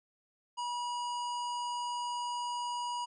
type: harmonic tone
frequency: 967 Hz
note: B5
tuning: 37 cents flat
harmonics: 1 / 3 / 5 / 7 / 9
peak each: -34 / -44 / -48 / -51 / -53 dBFS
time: 0.57-3.06 s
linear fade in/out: 20 ms
effects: none